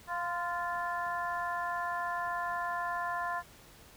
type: harmonic tone with a mistuned harmonic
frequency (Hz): 349.2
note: F4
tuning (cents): 0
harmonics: 2 / 3 / 4 / 5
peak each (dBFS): -37 / -35 / -41 / -39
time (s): 0.07-3.43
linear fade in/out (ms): 50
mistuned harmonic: 3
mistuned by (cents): -21
effects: pink hiss -56 dBFS RMS until 3.96 s